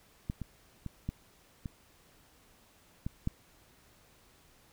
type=clicks; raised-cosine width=5 ms; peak=-21 / -25 / -26 / -21 / -25 / -22 / -18 dBFS; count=7; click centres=0.299 / 0.417 / 0.863 / 1.09 / 1.658 / 3.065 / 3.274 s; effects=pink hiss -63 dBFS RMS until 4.72 s